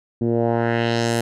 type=tone with low-pass filter sweep; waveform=10% pulse; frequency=116.54 Hz; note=A#2; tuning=in tune; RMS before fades=-20 dBFS; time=0.21-1.21 s; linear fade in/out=5 ms; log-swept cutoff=280 to 12000 Hz; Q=1.6; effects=none